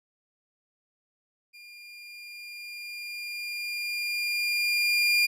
30% pulse tone with level ramp, 2408 Hz, D7, 43 cents sharp, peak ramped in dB -44 to -17 dBFS, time 1.53-5.27 s, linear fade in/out 20 ms, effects low-pass 12000 Hz 12 dB/octave

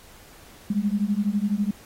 sine beating tone pair, 199.1 / 211.1 Hz, G3 / G#3, +27 / +29 cents, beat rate 12 Hz, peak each -24 / -24 dBFS, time 0.7-1.71 s, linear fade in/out 5 ms, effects pink hiss -50 dBFS RMS until 1.85 s + AAC 48 kbps

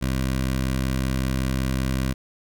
15% pulse tone with notch filter, 65.3 Hz, C2, 3 cents flat, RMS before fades -24 dBFS, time 0.01-2.14 s, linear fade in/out 20 ms, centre 760 Hz, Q 1.7, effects none

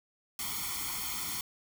white noise with comb filter, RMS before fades -36 dBFS, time 0.39-1.41 s, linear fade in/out 2 ms, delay 0.91 ms, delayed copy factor +0.95, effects none

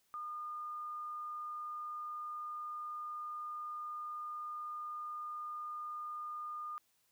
sine tone, 1216 Hz, D#6, 40 cents flat, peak -40 dBFS, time 0.14-6.78 s, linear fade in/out 0 ms, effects white hiss -75 dBFS RMS until 7.11 s

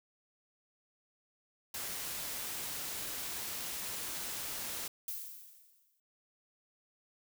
white noise, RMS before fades -40 dBFS, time 1.74-4.88 s, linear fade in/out 5 ms
violet noise with exponential decay, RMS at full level -38 dBFS, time 5.08-6 s, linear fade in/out 2 ms, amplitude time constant 200 ms
effects none

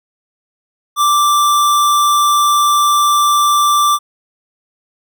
square tone, 1174.7 Hz, D6, in tune, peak -10 dBFS, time 0.96-3.99 s, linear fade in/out 50 ms, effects none

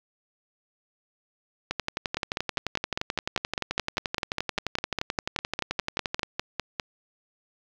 two click trains, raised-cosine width 0.2 ms, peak -9 / -9 dBFS, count 24 / 53, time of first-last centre 2.17-6.798 / 1.71-6.232 s, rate 4.97 / 11.5 Hz, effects low-pass 5000 Hz 12 dB/octave + 7-bit

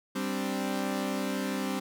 sawtooth chord, G suspended fourth, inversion none, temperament equal, 196 / 261.6 / 293.7 Hz, G3 / C4 / D4, 0 / 0 / 0 cents, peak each -29 / -29 / -33 dBFS, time 0.15-1.8 s, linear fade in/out 10 ms, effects none

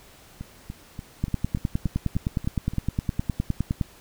two click trains, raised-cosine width 5 ms, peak -21 / -11 dBFS, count 9 / 26, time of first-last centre 0.41-2.736 / 1.24-3.812 s, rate 3.44 / 9.72 Hz, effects pink hiss -51 dBFS RMS until 4 s

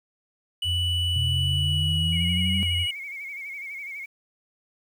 triangle tone with pitch glide, 2960 to 2914 Hz, F#7 to F#7, 0 to -27 cents, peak -23 dBFS, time 0.62-2.91 s, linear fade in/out 5 ms, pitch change -27 cents, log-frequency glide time 1.5-2.2 s
sine tone, 87.31 Hz, F2, in tune, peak -25 dBFS, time 0.64-2.87 s, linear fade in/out 50 ms
sine exponential sweep, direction up, 123.47 to 196 Hz, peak -26 dBFS, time 1.16-2.63 s, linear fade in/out 0 ms
sine tone with vibrato, 2217 Hz, C#7, in tune, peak -33 dBFS, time 2.12-4.06 s, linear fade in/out 10 ms, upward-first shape sine, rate 12 Hz, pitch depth 70 cents each way
effects 9-bit

